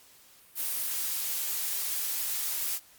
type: noise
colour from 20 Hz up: blue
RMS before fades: -31 dBFS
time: 0.55-2.8 s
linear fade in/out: 50 ms
effects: white hiss -57 dBFS RMS until 2.98 s + Opus 48 kbps